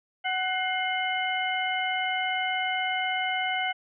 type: harmonic tone with a mistuned harmonic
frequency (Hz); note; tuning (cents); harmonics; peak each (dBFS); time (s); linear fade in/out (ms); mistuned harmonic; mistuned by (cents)
746; F#5; +14; 1 / 2 / 3 / 4; -29 / -33 / -30 / -33; 0.24-3.73; 20; 3; -90
effects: none